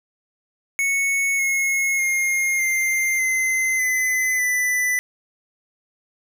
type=tone with pitch steps; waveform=square; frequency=2209 / 2171 / 2134 / 2097 / 2061 / 2026 / 1990.9 Hz; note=C#7 / C#7 / C7 / C7 / C7 / B6 / B6; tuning=-7 / -37 / +34 / +3 / -27 / +44 / +13 cents; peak=-19 dBFS; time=0.79-4.99 s; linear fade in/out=0 ms; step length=600 ms; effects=none